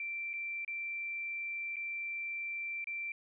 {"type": "tone with dropouts", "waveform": "sine", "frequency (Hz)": 2349, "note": "D7", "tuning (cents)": 0, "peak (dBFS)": -36, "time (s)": [0, 3.12], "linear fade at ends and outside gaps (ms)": 2, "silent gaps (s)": [[0.333, 0.337], [0.648, 0.678], [1.759, 1.766], [2.843, 2.871]], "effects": []}